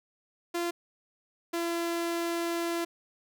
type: tone pair in turn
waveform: sawtooth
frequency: 344.1 / 339 Hz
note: F4 / E4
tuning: -26 / +49 cents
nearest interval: unison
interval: 25 cents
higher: first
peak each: -25 dBFS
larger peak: neither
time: 0.54-0.71 / 1.53-2.85 s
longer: second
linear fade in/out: 10 ms
effects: none